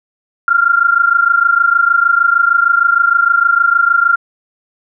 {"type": "tone pair together", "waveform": "sine", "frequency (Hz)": [1376.5, 1403], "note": ["F6", "F6"], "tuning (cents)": [-25, 8], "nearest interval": "unison", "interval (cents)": 33, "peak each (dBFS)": -11, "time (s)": [0.48, 4.16], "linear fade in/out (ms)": 2, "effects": []}